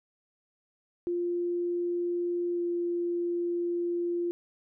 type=tone with pitch glide; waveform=sine; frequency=349.2 to 346.8 Hz; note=F4 to F4; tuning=0 to -12 cents; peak=-27 dBFS; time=1.07-4.31 s; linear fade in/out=0 ms; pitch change=-12 cents; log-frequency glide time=2.54-2.6 s; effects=none